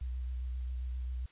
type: tone with vibrato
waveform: sine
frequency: 62.4 Hz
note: B1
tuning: 19 cents sharp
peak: -34 dBFS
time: 0.01-1.26 s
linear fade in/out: 5 ms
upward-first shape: square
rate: 7.5 Hz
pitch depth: 24 cents each way
effects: white hiss -63 dBFS RMS until 1.31 s + resampled to 8000 Hz